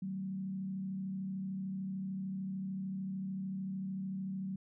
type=tone with frequency modulation; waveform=sine; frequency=190.7 Hz; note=G3; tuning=47 cents flat; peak=-36 dBFS; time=0.02-4.56 s; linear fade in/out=5 ms; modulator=33.4 Hz; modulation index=0.46; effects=none